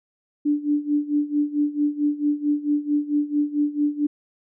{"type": "tone with tremolo", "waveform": "sine", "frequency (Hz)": 293.7, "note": "D4", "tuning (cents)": 0, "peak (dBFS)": -16, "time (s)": [0.45, 4.07], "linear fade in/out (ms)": 10, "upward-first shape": "sine", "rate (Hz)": 4.5, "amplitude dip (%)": 85, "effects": []}